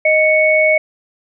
sine tone pair together, 622.3 / 2218 Hz, D#5 / C#7, 0 / 0 cents, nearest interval octave + minor seventh, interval 2200 cents, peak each -12 dBFS, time 0.05-0.78 s, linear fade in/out 5 ms, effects none

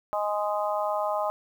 harmonic tone, 207.7 Hz, G#3, in tune, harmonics 3 / 4 / 5 / 6, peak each -28 / -30 / -32 / -34 dBFS, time 0.13-1.3 s, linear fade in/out 0 ms, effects 9-bit

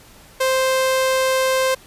sawtooth tone, 523.3 Hz, C5, in tune, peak -12 dBFS, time 0.4-1.75 s, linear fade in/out 10 ms, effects pink hiss -46 dBFS RMS until 1.86 s + resampled to 32000 Hz

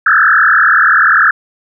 sine tone with frequency modulation, 1519 Hz, F#6, 45 cents sharp, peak -5 dBFS, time 0.06-1.31 s, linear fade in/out 5 ms, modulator 40.4 Hz, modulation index 5.9, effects none

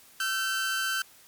sawtooth tone pair together, 1342.2 / 1542 Hz, E6 / G6, +31 / -29 cents, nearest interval major second, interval 240 cents, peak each -30 / -24 dBFS, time 0.2-1.02 s, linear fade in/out 2 ms, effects white hiss -55 dBFS RMS until 1.27 s + MP3 96 kbps

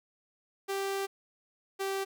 sawtooth tone pair in turn, 392 / 389.3 Hz, G4 / G4, 0 / -12 cents, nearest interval unison, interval 12 cents, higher first, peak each -27 dBFS, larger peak neither, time 0.68-1.07 / 1.79-2.05 s, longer first, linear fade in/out 20 ms, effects 11-bit

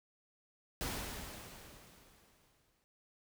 pink noise with exponential decay, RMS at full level -38 dBFS, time 0.81-2.84 s, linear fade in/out 0 ms, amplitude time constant 440 ms, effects none

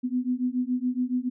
sine beating tone pair, 246.9 / 254 Hz, B3 / B3, 0 / +49 cents, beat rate 7.1 Hz, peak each -27 dBFS, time 0.03-1.3 s, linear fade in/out 20 ms, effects none

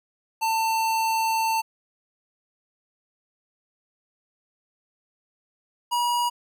square tone pair in turn, 895 / 961.8 Hz, A5 / B5, +29 / -46 cents, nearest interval minor second, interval 125 cents, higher second, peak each -22 dBFS, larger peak neither, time 0.41-1.62 / 5.91-6.3 s, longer first, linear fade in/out 20 ms, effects none

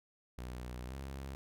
sawtooth tone with pitch glide, 61.74 to 67.72 Hz, B1 to C#2, 0 to -40 cents, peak -38 dBFS, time 0.38-1.35 s, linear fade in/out 0 ms, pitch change +160 cents, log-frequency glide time 0.86-0.95 s, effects none

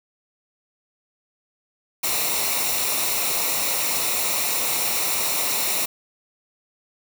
white noise with comb filter, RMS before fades -23 dBFS, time 2.03-5.86 s, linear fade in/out 10 ms, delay 0.62 ms, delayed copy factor -0.6, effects none

